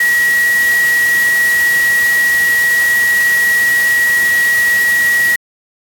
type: tone in noise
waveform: sine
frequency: 1914 Hz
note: A#6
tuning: 45 cents sharp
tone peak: -9 dBFS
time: 0-5.36 s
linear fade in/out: 5 ms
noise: white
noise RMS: -23 dBFS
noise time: 0-5.36 s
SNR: +11 dB
effects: AAC 64 kbps